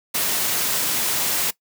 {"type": "noise", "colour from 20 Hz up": "white", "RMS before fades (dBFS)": -22, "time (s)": [0.14, 1.51], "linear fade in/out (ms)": 10, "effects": ["noise-tail reverb RT60 0.1 s tail -20 dB re dry", "high-pass 100 Hz 12 dB/octave"]}